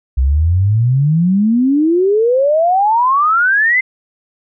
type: exponential sweep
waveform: sine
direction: up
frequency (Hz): 62.2 to 2093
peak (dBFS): -9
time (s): 0.17-3.81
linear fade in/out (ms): 10
effects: none